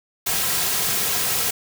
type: noise with comb filter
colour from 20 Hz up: white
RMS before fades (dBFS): -22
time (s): 0.26-1.51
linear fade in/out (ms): 10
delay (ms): 3.4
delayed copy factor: -0.5
effects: none